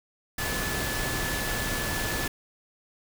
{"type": "tone in noise", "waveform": "sine", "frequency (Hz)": 1731, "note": "A6", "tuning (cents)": -29, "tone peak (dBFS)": -34, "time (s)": [0.38, 2.28], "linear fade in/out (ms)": 5, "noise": "pink", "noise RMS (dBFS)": -30, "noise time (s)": [0.38, 2.28], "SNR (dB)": -7, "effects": []}